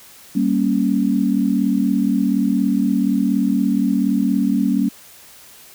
sine chord, G diminished, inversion none, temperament equal, 196 / 233.1 / 277.2 Hz, G3 / Bb3 / Db4, 0 / 0 / 0 cents, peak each -19 dBFS, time 0.35-4.89 s, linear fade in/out 10 ms, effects white hiss -44 dBFS RMS until 5.74 s

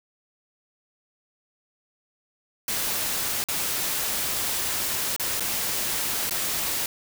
white noise with dropouts, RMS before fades -27 dBFS, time 2.68-6.86 s, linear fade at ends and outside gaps 1 ms, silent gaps 3.44-3.486 / 5.163-5.197 / 5.397-5.405 / 6.296-6.309 s, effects none

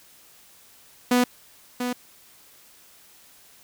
sawtooth tone with echo, 246.9 Hz, B3, in tune, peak -13 dBFS, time 1.11-1.24 s, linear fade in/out 5 ms, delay 690 ms, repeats 1, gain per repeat -8 dB, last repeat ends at 1.93 s, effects white hiss -53 dBFS RMS until 3.63 s

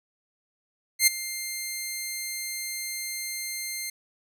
10% pulse tone with ADSR envelope, 2100 Hz, C7, 6 cents sharp, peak -5 dBFS, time 0.99-3.9 s, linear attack 80 ms, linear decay 14 ms, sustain -17 dB, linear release 5 ms, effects none

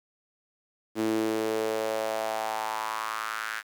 sawtooth tone with high-pass filter sweep, 110 Hz, A2, in tune, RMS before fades -30 dBFS, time 0.95-3.63 s, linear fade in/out 50 ms, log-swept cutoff 290 to 1600 Hz, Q 3.9, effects 9-bit

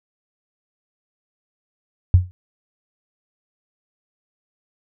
sine tone with exponential decay, 90.4 Hz, F#2, 40 cents flat, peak -4 dBFS, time 2.14-2.31 s, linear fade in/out 0 ms, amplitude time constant 36 ms, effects none

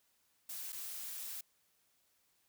blue noise with dropouts, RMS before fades -44 dBFS, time 0.49-1.41 s, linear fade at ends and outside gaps 5 ms, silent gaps 0.723-0.727 s, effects white hiss -75 dBFS RMS until 2.48 s

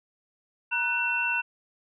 sine tone cluster, 948 / 1490 / 2702 Hz, A#5 / F#6 / E7, +29 / +12 / +42 cents, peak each -33 / -29 / -26 dBFS, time 0.71-1.42 s, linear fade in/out 20 ms, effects none

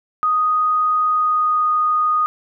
sine tone with pitch glide, 1244.5 to 1236.6 Hz, D#6 to D#6, 0 to -11 cents, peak -14 dBFS, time 0.23-2.26 s, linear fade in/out 0 ms, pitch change -11 cents, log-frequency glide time 1.09-1.64 s, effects none

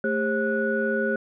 sine tone cluster, 222.7 / 402.1 / 535 / 1469 Hz, A3 / G4 / C5 / F#6, +21 / +44 / +38 / -13 cents, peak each -27 dBFS, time 0.04-1.16 s, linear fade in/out 2 ms, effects tanh soft clip ceiling -11 dBFS

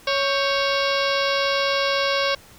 harmonic tone with a mistuned harmonic, 554.4 Hz, C#5, in tune, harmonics 1 / 2 / 3 / 4 / 5 / 6 / 7 / 8 / 9 / 10, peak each -23 / -26 / -28 / -29 / -30 / -31 / -31 / -32 / -33 / -33 dBFS, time 0.07-2.35 s, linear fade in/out 5 ms, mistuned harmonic 3, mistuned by -94 cents, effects pink hiss -48 dBFS RMS until 2.58 s

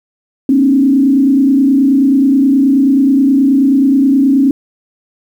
sine tone with frequency modulation, 271.3 Hz, C#4, 37 cents flat, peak -6 dBFS, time 0.49-4.51 s, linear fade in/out 2 ms, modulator 29.4 Hz, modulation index 0.8, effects 7-bit

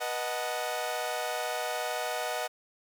sawtooth chord, B dominant seventh, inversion none, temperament equal with one note detuned, 486.8 / 622.3 / 740 / 880 Hz, B4 / D#5 / F#5 / A5, -25 / 0 / 0 / 0 cents, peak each -34 / -31 / -31 / -37 dBFS, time 0-2.48 s, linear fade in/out 20 ms, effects none

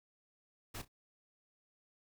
pink noise with echo, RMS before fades -44 dBFS, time 0.74-0.82 s, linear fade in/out 10 ms, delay 31 ms, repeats 2, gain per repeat -14 dB, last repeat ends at 0.882 s, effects none

